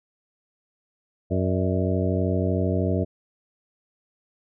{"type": "harmonic tone with a mistuned harmonic", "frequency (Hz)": 92.9, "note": "F#2", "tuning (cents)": 7, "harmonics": [1, 2, 3, 4, 5, 6, 7], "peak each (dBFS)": [-24, -27, -29, -30, -31, -32, -32], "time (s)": [1.3, 3.05], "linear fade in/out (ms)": 20, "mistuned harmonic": 6, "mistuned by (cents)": 90, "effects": []}